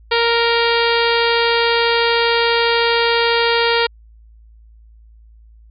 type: harmonic tone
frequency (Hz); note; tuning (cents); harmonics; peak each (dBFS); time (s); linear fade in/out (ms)
466.2; A#4; 0; 1 / 2 / 3 / 4 / 5 / 6 / 7 / 8 / 9 / 10; -17 / -20 / -22 / -23 / -24 / -25 / -25 / -26 / -27 / -27; 0.11-3.87; 10
effects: added 55 Hz sine -42 dBFS peak until 5.7 s